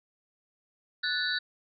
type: tone cluster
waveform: sine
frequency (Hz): 1483 / 1746 / 3800 / 3965 / 4510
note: F#6 / A6 / A#7 / B7 / C#8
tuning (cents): +4 / -14 / +33 / +6 / +29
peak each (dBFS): -31 / -34 / -36 / -34 / -36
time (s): 1.03-1.39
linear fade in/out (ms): 10
effects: none